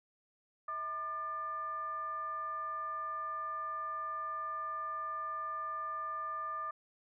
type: tone with frequency modulation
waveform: sine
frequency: 1200 Hz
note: D6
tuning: 37 cents sharp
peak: -36 dBFS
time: 0.68-6.71 s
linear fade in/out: 5 ms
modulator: 557 Hz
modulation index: 0.38
effects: none